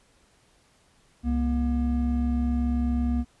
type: tone pair together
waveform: triangle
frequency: 67.2 / 239.5 Hz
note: C2 / A#3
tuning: +47 / +47 cents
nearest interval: octave + minor seventh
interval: 2200 cents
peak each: -23 dBFS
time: 1.23-3.25 s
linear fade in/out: 50 ms
effects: pink hiss -62 dBFS RMS until 3.4 s + resampled to 24000 Hz